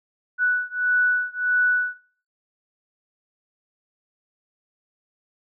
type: beating tone pair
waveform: sine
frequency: 1480 / 1481.6 Hz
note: F#6 / F#6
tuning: 0 / +2 cents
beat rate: 1.6 Hz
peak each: -22 dBFS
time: 0.38-1.98 s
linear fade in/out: 50 ms
effects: noise-tail reverb RT60 0.5 s tail -18 dB re dry

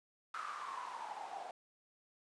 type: noise with band-pass filter sweep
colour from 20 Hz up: white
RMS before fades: -45 dBFS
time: 0.34-1.51 s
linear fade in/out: 2 ms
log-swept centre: 1300 to 710 Hz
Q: 9.2
effects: resampled to 22050 Hz

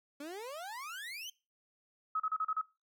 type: exponential sweep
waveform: 30% pulse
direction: up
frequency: 277.2 to 3188 Hz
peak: -39 dBFS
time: 0.2-1.3 s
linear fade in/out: 5 ms
type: tone bursts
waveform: sine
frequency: 1278 Hz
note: D#6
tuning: 46 cents sharp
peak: -30 dBFS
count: 6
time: 2.15-2.614 s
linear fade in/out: 5 ms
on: 49 ms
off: 34 ms
effects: noise-tail reverb RT60 0.3 s tail -22 dB re dry

